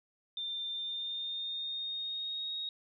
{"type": "tone with pitch glide", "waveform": "sine", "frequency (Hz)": [3589, 3759], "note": ["A7", "A#7"], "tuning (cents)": [34, 14], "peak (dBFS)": -35, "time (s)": [0.37, 2.69], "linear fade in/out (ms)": 2, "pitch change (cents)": 80, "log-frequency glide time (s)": [0.73, 2.52], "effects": []}